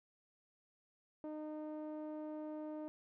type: tone with low-pass filter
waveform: sawtooth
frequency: 306.4 Hz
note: D#4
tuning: 27 cents flat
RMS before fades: -45 dBFS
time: 1.24-2.88 s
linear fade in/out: 0 ms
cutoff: 690 Hz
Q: 1.4
effects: none